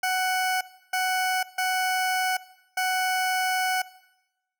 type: tone bursts at uneven times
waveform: 20% pulse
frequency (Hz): 744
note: F#5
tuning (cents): +9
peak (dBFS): -18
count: 4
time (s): 0.03-0.61 / 0.93-1.43 / 1.58-2.37 / 2.77-3.82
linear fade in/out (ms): 5
effects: noise-tail reverb RT60 0.9 s tail -18 dB re dry